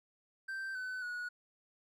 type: tone with pitch steps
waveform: triangle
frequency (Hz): 1563 / 1510.6 / 1460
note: G6 / F#6 / F#6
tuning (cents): -6 / +35 / -24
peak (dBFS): -36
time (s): 0.48-1.29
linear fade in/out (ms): 10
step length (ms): 270
effects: none